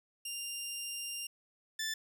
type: tone pair in turn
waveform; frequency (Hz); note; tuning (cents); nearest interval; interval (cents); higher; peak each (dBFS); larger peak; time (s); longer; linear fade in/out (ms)
15% pulse; 2794 / 1760.1; F7 / A6; 0 / 0; minor sixth; 800; first; -31 / -28; second; 0.25-1.27 / 1.79-1.94; first; 5
effects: none